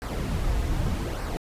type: noise with flanger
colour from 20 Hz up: brown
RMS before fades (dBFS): -27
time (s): 0.02-1.37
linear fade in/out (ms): 0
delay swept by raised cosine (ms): 0.29 to 5.29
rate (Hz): 0.83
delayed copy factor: -0.55
effects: resampled to 32000 Hz